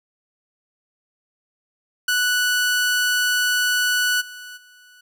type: tone with level steps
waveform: sawtooth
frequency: 1480 Hz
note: F#6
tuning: in tune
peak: -14 / -32 / -44 dBFS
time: 2.08-5.01 s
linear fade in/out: 5 ms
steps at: 4.2 / 4.56 s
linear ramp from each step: 20 ms
effects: none